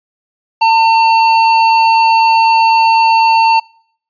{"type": "tone", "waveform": "square", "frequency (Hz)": 902, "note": "A5", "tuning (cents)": 43, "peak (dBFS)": -7, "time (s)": [0.61, 3.6], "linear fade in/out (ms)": 10, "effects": ["noise-tail reverb RT60 0.6 s tail -26 dB re dry", "resampled to 11025 Hz"]}